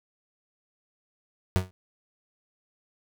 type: tone with exponential decay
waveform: 35% pulse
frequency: 92.5 Hz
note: F#2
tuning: in tune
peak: -15 dBFS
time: 1.56-1.71 s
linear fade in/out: 0 ms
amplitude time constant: 32 ms
effects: none